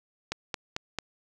click train, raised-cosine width 0.2 ms, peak -13 dBFS, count 4, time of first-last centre 0.32-0.987 s, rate 4.5 Hz, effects none

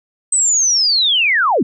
sine linear sweep, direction down, 8200 to 174.61 Hz, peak -11 dBFS, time 0.32-1.63 s, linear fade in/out 5 ms, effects none

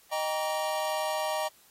square tone cluster, 620 / 786 / 942 / 1147 Hz, D#5 / G5 / A#5 / D6, -6 / +4 / +18 / -41 cents, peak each -32 / -35 / -35 / -39 dBFS, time 0.11-1.49 s, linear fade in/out 20 ms, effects white hiss -60 dBFS RMS until 1.7 s + AAC 48 kbps

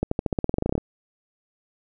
accelerating click train, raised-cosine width 2 ms, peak -9 dBFS, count 16, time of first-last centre 0.03-0.779 s, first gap 84 ms, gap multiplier 0.92, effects none

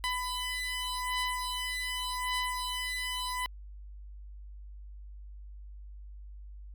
15% pulse beating tone pair, 1000 / 1000.86 Hz, B5 / B5, +21 / +23 cents, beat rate 0.86 Hz, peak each -28 dBFS, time 0.04-3.46 s, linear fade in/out 0 ms, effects added 50 Hz sine -43 dBFS peak until 6.74 s + MP3 96 kbps

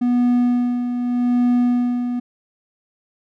triangle tone with tremolo, 244.4 Hz, B3, 18 cents flat, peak -11 dBFS, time 0.01-2.2 s, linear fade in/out 10 ms, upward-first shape sine, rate 0.83 Hz, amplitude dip 55%, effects none

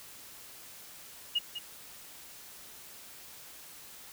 sine tone with echo, 2869 Hz, F7, 46 cents sharp, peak -25 dBFS, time 1.35-1.39 s, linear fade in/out 10 ms, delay 200 ms, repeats 1, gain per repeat -10 dB, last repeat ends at 1.59 s, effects white hiss -50 dBFS RMS until 4.12 s

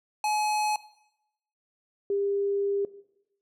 square / sine tone pair in turn, 848 / 400.2 Hz, G#5 / G4, +36 / +36 cents, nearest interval octave + minor second, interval 1300 cents, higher first, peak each -25 / -24 dBFS, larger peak second, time 0.24-0.76 / 2.1-2.85 s, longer second, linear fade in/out 2 ms, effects noise-tail reverb RT60 0.8 s tail -17 dB re dry + low-pass 12000 Hz 12 dB/octave

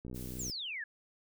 click train, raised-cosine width 3 ms, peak -31 dBFS, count 29, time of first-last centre 0.05-0.498 s, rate 62.5 Hz
blue noise, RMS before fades -49 dBFS, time 0.14-0.52 s, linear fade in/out 20 ms
sine exponential sweep, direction down, 7750 to 1652 Hz, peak -37 dBFS, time 0.39-0.84 s, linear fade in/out 5 ms
effects none

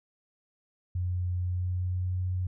sine tone with pitch glide, 89.8 to 91.48 Hz, F2 to F#2, +49 to -19 cents, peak -27 dBFS, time 0.95-2.47 s, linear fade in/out 5 ms, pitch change +32 cents, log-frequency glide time 1.33-2.22 s, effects none

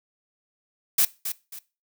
blue noise with echo, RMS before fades -19 dBFS, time 0.98-1.05 s, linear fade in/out 5 ms, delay 270 ms, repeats 2, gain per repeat -10 dB, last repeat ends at 1.59 s, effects noise-tail reverb RT60 0.3 s tail -20 dB re dry

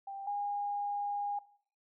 sine tone pair in turn, 789 / 815.4 Hz, G5 / G#5, +11 / -32 cents, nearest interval minor second, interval 57 cents, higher second, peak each -39 / -32 dBFS, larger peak second, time 0.07-0.27 / 0.27-1.39 s, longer second, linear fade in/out 5 ms, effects noise-tail reverb RT60 0.5 s tail -18 dB re dry

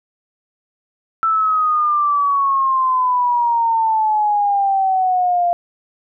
sine exponential sweep, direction down, 1330 to 692 Hz, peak -13 dBFS, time 1.23-5.53 s, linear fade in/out 0 ms, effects none

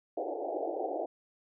white band-pass noise, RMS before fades -35 dBFS, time 0.17-1.06 s, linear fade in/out 5 ms, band 300 to 790 Hz, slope 96 dB/octave, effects none

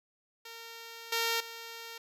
5% pulse tone with level steps, 459.6 Hz, A#4, 25 cents flat, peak -33 / -17 / -31 dBFS, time 0.45-1.98 s, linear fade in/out 5 ms, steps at 1.12 / 1.4 s, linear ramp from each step 5 ms, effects resampled to 32000 Hz

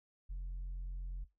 sine tone, 44.15 Hz, F1, 20 cents sharp, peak -36 dBFS, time 0.29-1.25 s, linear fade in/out 20 ms, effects noise-tail reverb RT60 0.2 s tail -18 dB re dry + tanh soft clip ceiling -38 dBFS

